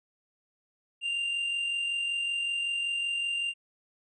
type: tone with amplitude modulation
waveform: triangle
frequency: 2788 Hz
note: F7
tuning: 4 cents flat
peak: -25 dBFS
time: 1.01-3.54 s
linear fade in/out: 50 ms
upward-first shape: sine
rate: 45.3 Hz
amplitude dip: 35%
effects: resampled to 24000 Hz